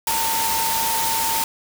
sine tone in noise, 905 Hz, A5, 48 cents sharp, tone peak -23 dBFS, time 0.07-1.44 s, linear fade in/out 2 ms, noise white, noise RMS -23 dBFS, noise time 0.07-1.44 s, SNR -3 dB, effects none

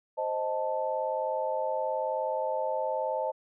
sine chord, A diminished, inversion first, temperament equal, 523.3 / 622.3 / 880 Hz, C5 / Eb5 / A5, 0 / 0 / 0 cents, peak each -32 dBFS, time 0.17-3.32 s, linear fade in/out 20 ms, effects none

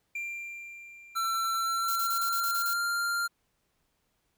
triangle tone with exponential decay, 2376 Hz, D7, 20 cents sharp, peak -30 dBFS, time 0.15-2.32 s, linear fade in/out 5 ms, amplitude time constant 470 ms
square tone with pitch glide, 1345 to 1392.4 Hz, E6 to F6, +34 to -6 cents, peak -28 dBFS, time 1.15-3.28 s, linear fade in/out 20 ms, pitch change +60 cents, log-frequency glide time 1.57-2.81 s
violet noise bursts, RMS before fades -35 dBFS, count 8, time 1.88-2.735 s, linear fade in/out 2 ms, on 78 ms, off 33 ms
effects pink hiss -75 dBFS RMS until 4.37 s

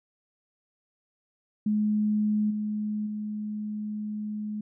sine tone with level steps, 211.4 Hz, G#3, 31 cents sharp, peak -22 / -27 / -30 dBFS, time 1.66-4.61 s, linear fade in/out 5 ms, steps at 2.5 / 3.06 s, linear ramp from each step 10 ms, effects none

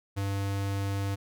square tone, 98.9 Hz, G2, 16 cents sharp, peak -29 dBFS, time 0.16-1.16 s, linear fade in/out 20 ms, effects none

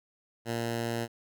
10% pulse tone, 116.54 Hz, A#2, in tune, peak -22 dBFS, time 0.45-1.08 s, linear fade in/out 50 ms, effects none

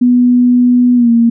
sine tone with pitch glide, 246.1 to 232.6 Hz, B3 to A#3, -6 to -4 cents, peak -5 dBFS, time 0.01-1.3 s, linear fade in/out 10 ms, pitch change -98 cents, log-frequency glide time 0.95-1.1 s, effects none

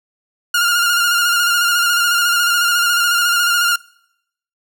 sawtooth tone with vibrato, 1412 Hz, F6, 19 cents sharp, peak -9 dBFS, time 0.54-3.76 s, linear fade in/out 5 ms, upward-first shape square, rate 14 Hz, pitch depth 29 cents each way, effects noise-tail reverb RT60 0.8 s tail -25 dB re dry

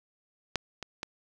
clicks, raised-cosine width 0.2 ms, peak -10 / -20 / -17 dBFS, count 3, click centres 0.557 / 0.827 / 1.031 s, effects none

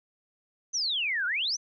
sine exponential two-way sweep, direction down then up, 6272 to 1396.9 to 6272 Hz, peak -26 dBFS, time 0.73-1.57 s, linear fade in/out 20 ms, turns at 1.26 s, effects none

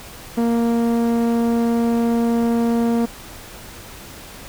sawtooth tone with low-pass filter, 233.1 Hz, A#3, in tune, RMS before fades -18 dBFS, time 0.37-3.06 s, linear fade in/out 10 ms, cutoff 770 Hz, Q 0.57, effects pink hiss -38 dBFS RMS until 4.48 s

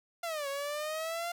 sawtooth exponential two-way sweep, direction down then up, 698.5 to 550 to 698.5 Hz, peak -30 dBFS, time 0.23-1.32 s, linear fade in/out 5 ms, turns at 0.48 s, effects none

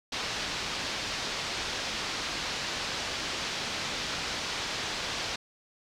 white low-pass noise, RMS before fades -34 dBFS, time 0.12-5.36 s, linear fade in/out 5 ms, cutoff 5300 Hz, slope 24 dB/octave, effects none

